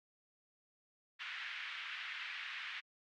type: band-pass noise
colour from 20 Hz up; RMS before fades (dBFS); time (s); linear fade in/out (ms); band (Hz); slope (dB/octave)
pink; -45; 1.19-2.81; 20; 1600 to 3100; 24
effects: Opus 48 kbps